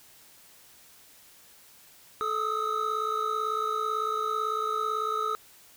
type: tone cluster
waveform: triangle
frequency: 434.5 / 1248 / 1306 Hz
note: A4 / D#6 / E6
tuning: -22 / +5 / -17 cents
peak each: -32 / -28 / -29 dBFS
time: 2.21-5.35 s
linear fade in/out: 0 ms
effects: white hiss -55 dBFS RMS until 5.76 s